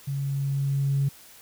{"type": "tone with level ramp", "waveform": "sine", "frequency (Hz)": 138.59, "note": "C#3", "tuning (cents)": 0, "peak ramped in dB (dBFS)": [-26, -19], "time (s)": [0.07, 1.09], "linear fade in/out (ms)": 10, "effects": ["tanh soft clip ceiling -16 dBFS", "white hiss -50 dBFS RMS until 1.41 s"]}